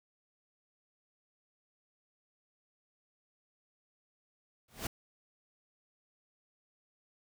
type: noise with exponential growth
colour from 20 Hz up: pink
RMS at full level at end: -32 dBFS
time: 4.68-4.87 s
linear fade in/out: 5 ms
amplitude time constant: 41 ms
effects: none